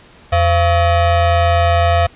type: ring-modulated tone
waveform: square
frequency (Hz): 300.2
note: D4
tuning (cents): +38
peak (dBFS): -8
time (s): 0.32-2.07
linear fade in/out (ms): 10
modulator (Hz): 386
effects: pink hiss -44 dBFS RMS until 2.15 s + resampled to 8000 Hz